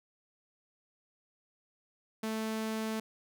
sawtooth tone, 220 Hz, A3, in tune, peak -29 dBFS, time 2.23-3 s, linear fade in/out 5 ms, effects none

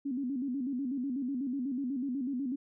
sine tone with vibrato, 262.9 Hz, C4, 8 cents sharp, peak -31 dBFS, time 0.05-2.56 s, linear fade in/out 10 ms, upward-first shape square, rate 8.1 Hz, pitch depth 110 cents each way, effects none

